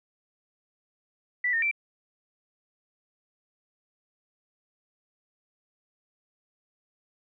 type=tone with pitch steps; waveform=sine; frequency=1969 / 1830 / 2341 Hz; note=B6 / A#6 / D7; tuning=-6 / -32 / -6 cents; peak=-23 dBFS; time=1.44-1.713 s; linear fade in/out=5 ms; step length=91 ms; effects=none